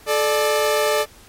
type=tone pair together; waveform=sawtooth; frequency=433 / 593 Hz; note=A4 / D5; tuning=-28 / +17 cents; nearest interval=perfect fourth; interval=545 cents; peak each=-16 / -15 dBFS; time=0.06-1.06 s; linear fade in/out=50 ms; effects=pink hiss -47 dBFS RMS until 1.28 s + MP3 64 kbps